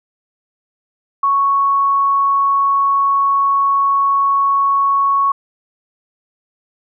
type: tone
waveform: sine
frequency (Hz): 1108.7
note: C#6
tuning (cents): 0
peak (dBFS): -11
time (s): 1.23-5.32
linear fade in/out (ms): 5
effects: none